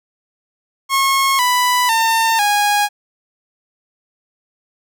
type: tone with pitch steps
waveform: sawtooth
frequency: 1087 / 991 / 903.6 / 823.8 Hz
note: C#6 / B5 / A5 / G#5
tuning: -34 / +6 / +46 / -14 cents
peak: -9 dBFS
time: 0.89-2.89 s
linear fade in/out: 50 ms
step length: 500 ms
effects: none